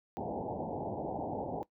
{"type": "low-pass noise", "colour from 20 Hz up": "white", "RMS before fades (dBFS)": -37, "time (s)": [0.17, 1.63], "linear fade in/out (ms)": 0, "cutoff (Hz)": 880, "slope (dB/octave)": 96, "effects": ["noise-tail reverb RT60 0.1 s tail -18 dB re dry", "high-pass 100 Hz 12 dB/octave"]}